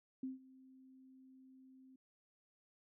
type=tone with ADSR envelope; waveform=sine; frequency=261.6 Hz; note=C4; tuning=in tune; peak=-38 dBFS; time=0.23-1.96 s; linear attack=4 ms; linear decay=150 ms; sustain=-21 dB; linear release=5 ms; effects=none